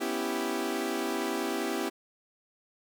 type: chord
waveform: sawtooth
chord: C# half-diminished seventh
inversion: third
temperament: equal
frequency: 246.9 / 277.2 / 329.6 / 392 Hz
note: B3 / C#4 / E4 / G4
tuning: 0 / 0 / 0 / 0 cents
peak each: -32 / -33 / -30 / -30 dBFS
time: 0-1.9 s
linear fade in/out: 20 ms
effects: none